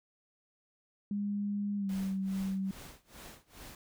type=tone with pitch glide; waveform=sine; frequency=203.7 to 192.27 Hz; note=G#3 to G3; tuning=-33 to -33 cents; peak=-31 dBFS; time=1.11-2.71 s; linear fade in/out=2 ms; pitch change=-100 cents; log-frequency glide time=1.77-1.91 s
type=noise with tremolo; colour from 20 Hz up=pink; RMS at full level=-48 dBFS; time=1.89-3.75 s; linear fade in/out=2 ms; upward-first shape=sine; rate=2.4 Hz; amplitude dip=95%
effects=none